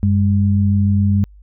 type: tone pair together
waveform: sine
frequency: 95.4 / 202.5 Hz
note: G2 / G#3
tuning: -47 / -43 cents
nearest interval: octave + minor second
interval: 1304 cents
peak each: -13 / -16 dBFS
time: 0.03-1.24 s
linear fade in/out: 0 ms
effects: added 50 Hz sine -40 dBFS peak until 1.42 s